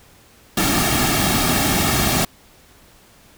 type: noise with comb filter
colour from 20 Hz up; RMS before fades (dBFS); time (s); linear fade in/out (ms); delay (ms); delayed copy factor
pink; -18; 0.57-2.25; 5; 2; -0.65
effects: pink hiss -50 dBFS RMS until 3.37 s